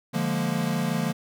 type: chord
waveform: square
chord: Bb dominant seventh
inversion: first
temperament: equal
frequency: 146.83 / 174.61 / 207.7 / 233.1 Hz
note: D3 / F3 / Ab3 / Bb3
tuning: 0 / 0 / 0 / 0 cents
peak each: -31 / -29 / -32 / -30 dBFS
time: 0.13-1.13 s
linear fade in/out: 20 ms
effects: none